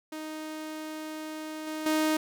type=tone with level steps; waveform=sawtooth; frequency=311.1 Hz; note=D#4; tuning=in tune; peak=-32 / -29 / -20 dBFS; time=0.12-2.17 s; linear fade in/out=5 ms; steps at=1.67 / 1.86 s; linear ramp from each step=2 ms; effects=none